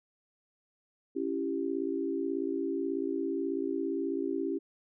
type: chord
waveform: sine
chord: C# diminished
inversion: none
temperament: equal with one note detuned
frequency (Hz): 277.2 / 333.8 / 392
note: C#4 / E4 / G4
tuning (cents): 0 / +22 / 0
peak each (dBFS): -34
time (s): 1.15-4.59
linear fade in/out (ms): 20
effects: none